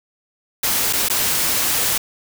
white noise with dropouts, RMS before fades -19 dBFS, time 0.63-1.98 s, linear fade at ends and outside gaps 5 ms, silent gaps 0.928-0.932 / 1.086-1.098 s, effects none

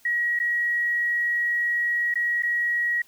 sine tone with dropouts, 1906 Hz, A#6, 38 cents sharp, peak -21 dBFS, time 0.05-3.02 s, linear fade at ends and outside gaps 5 ms, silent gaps 0.391-0.399 / 2.141-2.155 / 2.424-2.432 s, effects white hiss -57 dBFS RMS until 3.07 s

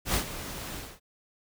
pink noise with ADSR envelope, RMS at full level -25 dBFS, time 0.05-1 s, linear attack 92 ms, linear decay 98 ms, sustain -13 dB, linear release 240 ms, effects none

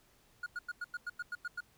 triangle tone bursts, 1437 Hz, F6, 49 cents sharp, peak -34 dBFS, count 10, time 0.43-1.606 s, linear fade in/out 5 ms, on 33 ms, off 94 ms, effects pink hiss -67 dBFS RMS until 1.77 s

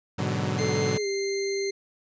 sawtooth chord, G# half-diminished seventh, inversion none, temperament equal with one note detuned, 103.83 / 123.47 / 146.83 / 187.58 Hz, G#2 / B2 / D3 / F#3, 0 / 0 / 0 / +24 cents, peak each -27 dBFS, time 0.18-0.98 s, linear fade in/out 10 ms
15% pulse tone, 2093 Hz, C7, in tune, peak -26 dBFS, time 0.58-1.71 s, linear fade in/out 10 ms
sine tone with pitch glide, 436 to 395.2 Hz, A4 to G4, -16 to +14 cents, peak -26 dBFS, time 0.6-1.71 s, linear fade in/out 10 ms, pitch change -170 cents, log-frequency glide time 0.96-1.07 s
effects resampled to 16000 Hz

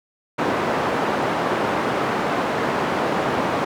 white band-pass noise, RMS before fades -22 dBFS, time 0.38-3.65 s, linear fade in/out 10 ms, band 160 to 1000 Hz, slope 12 dB/octave, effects none

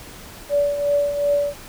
sine tone with tremolo, 576 Hz, D5, 34 cents flat, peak -14 dBFS, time 0.49-1.54 s, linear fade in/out 50 ms, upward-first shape triangle, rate 2.7 Hz, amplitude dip 65%, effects pink hiss -40 dBFS RMS until 1.68 s

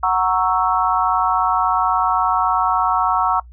sine chord, F# dominant seventh, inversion none, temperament equal, 740 / 932.3 / 1108.7 / 1318.5 Hz, F#5 / A#5 / C#6 / E6, 0 / 0 / 0 / 0 cents, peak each -20 dBFS, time 0.03-3.4 s, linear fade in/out 5 ms, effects noise-tail reverb RT60 0.1 s tail -21 dB re dry + added 60 Hz sine -38 dBFS peak until 3.52 s

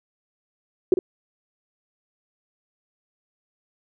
sine tone with echo, 367.6 Hz, F#4, 11 cents flat, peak -11 dBFS, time 0.92-0.94 s, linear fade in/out 2 ms, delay 50 ms, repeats 1, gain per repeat -9 dB, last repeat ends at 0.99 s, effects none

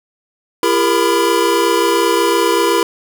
square tone cluster, 340.6 / 403.4 / 468.9 / 994 Hz, F4 / G4 / A#4 / B5, -43 / +50 / +10 / +11 cents, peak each -18 dBFS, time 0.63-2.83 s, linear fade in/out 2 ms, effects none

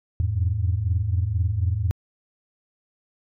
sine tone cluster, 84.4 / 88.5 / 106.7 Hz, E2 / F2 / G#2, +41 / +23 / +47 cents, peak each -23 / -27 / -23 dBFS, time 0.2-1.91 s, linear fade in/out 0 ms, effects tanh soft clip ceiling -12 dBFS

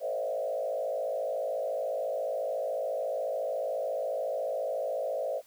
sine tone with frequency modulation, 587.3 Hz, D5, in tune, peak -29 dBFS, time 0-5.42 s, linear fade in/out 50 ms, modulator 54.1 Hz, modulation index 1.7, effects white hiss -61 dBFS RMS until 5.46 s + high-pass 60 Hz 12 dB/octave

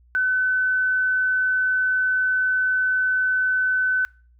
sine tone, 1512 Hz, F#6, 37 cents sharp, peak -18 dBFS, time 0.15-4.05 s, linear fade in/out 0 ms, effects noise-tail reverb RT60 0.4 s tail -25 dB re dry + added 60 Hz sine -52 dBFS peak until 4.39 s

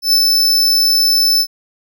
45% pulse tone with ADSR envelope, 5274 Hz, E8, in tune, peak -8 dBFS, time 0.02-1.47 s, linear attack 110 ms, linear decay 64 ms, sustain -2 dB, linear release 66 ms, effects none

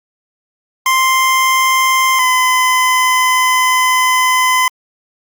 25% pulse tone pair in turn, 1046.5 / 1019.6 Hz, C6 / C6, 0 / -45 cents, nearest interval unison, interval 45 cents, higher first, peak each -6 dBFS, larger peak neither, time 0.86-2.19 / 2.19-4.68 s, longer second, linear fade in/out 2 ms, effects Opus 48 kbps

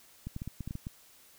clicks, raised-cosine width 5 ms, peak -25 dBFS, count 9, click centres 0.27 / 0.364 / 0.419 / 0.476 / 0.607 / 0.676 / 0.709 / 0.754 / 0.869 s, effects white hiss -59 dBFS RMS until 1.38 s

